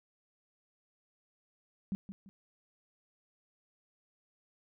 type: tone with echo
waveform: sine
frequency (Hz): 194.9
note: G3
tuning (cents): -10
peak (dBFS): -31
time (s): 1.92-1.95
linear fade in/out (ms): 0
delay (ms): 170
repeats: 2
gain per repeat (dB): -10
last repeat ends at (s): 2.29
effects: none